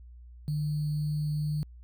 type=tone with sample-and-hold; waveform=sine; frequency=150.4 Hz; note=D3; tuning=42 cents sharp; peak=-27 dBFS; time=0.48-1.63 s; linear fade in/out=0 ms; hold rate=4410 Hz; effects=added 60 Hz sine -46 dBFS peak until 1.83 s